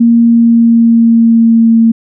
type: tone with pitch glide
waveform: sine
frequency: 233.1 to 227.5 Hz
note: A#3 to A#3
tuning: 0 to -42 cents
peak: -3 dBFS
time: 0-1.92 s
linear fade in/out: 10 ms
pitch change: -42 cents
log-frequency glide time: 0.22-1.78 s
effects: none